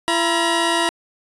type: tone pair together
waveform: 15% pulse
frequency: 337.3 / 954 Hz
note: E4 / A#5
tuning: +40 / +40 cents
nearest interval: octave + tritone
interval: 1800 cents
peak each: -13 dBFS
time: 0.08-0.89 s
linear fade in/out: 0 ms
effects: resampled to 24000 Hz